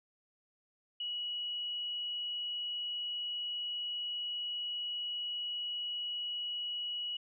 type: tone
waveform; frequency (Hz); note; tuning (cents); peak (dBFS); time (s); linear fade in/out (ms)
sine; 2925; F#7; -21; -35; 1-7.17; 5
effects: none